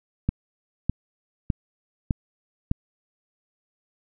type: click train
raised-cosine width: 5 ms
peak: -9 dBFS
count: 5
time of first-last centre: 0.29-2.714 s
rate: 1.65 Hz
effects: none